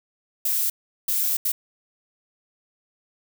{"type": "noise bursts at uneven times", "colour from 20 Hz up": "violet", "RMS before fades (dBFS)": -23, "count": 3, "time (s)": [[0.45, 0.7], [1.08, 1.37], [1.45, 1.52]], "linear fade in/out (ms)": 5, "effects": []}